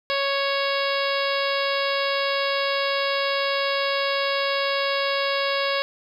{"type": "harmonic tone", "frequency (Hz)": 554.4, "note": "C#5", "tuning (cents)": 0, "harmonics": [1, 2, 3, 4, 5, 6, 7, 8, 9], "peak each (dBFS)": [-25, -28, -30, -31, -32, -33, -33, -34, -35], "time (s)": [0.1, 5.82], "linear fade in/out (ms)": 0, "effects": ["9-bit"]}